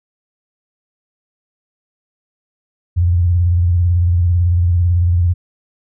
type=tone with vibrato; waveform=sine; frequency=87.31 Hz; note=F2; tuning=in tune; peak=-10 dBFS; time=2.96-5.34 s; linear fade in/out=20 ms; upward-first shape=square; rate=18 Hz; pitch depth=60 cents each way; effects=none